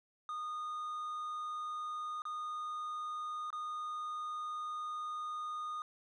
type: tone with dropouts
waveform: triangle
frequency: 1229 Hz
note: D#6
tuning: 22 cents flat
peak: -36 dBFS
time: 0.29-5.82 s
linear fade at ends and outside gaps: 1 ms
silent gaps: 2.22-2.253 / 3.504-3.528 s
effects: resampled to 22050 Hz